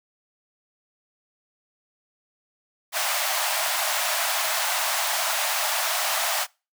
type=high-pass noise; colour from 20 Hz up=pink; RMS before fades=-25 dBFS; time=2.92-6.47 s; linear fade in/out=50 ms; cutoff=600 Hz; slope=96 dB/octave; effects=noise-tail reverb RT60 0.3 s tail -25 dB re dry